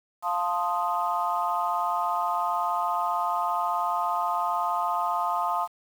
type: chord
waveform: sine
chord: F dominant seventh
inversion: none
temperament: equal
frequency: 698.5 / 880 / 1046.5 / 1244.5 Hz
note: F5 / A5 / C6 / Eb6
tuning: 0 / 0 / 0 / 0 cents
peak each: -29 dBFS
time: 0.22-5.68 s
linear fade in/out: 50 ms
effects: tanh soft clip ceiling -14 dBFS + 8-bit